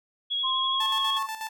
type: tone with vibrato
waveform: sine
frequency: 3322 Hz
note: G#7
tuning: in tune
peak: -25 dBFS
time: 0.3-1.19 s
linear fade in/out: 20 ms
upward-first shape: triangle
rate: 12 Hz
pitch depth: 22 cents each way
type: tone with pitch glide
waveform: sine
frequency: 1046.5 to 1096 Hz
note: C6 to C#6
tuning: 0 to -20 cents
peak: -27 dBFS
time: 0.43-1.27 s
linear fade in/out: 20 ms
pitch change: +80 cents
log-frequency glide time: 0.54-1.1 s
type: tone with tremolo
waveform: sawtooth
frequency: 880 Hz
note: A5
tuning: in tune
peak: -27 dBFS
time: 0.8-1.49 s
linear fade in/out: 5 ms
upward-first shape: square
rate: 8.2 Hz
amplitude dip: 60%
effects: none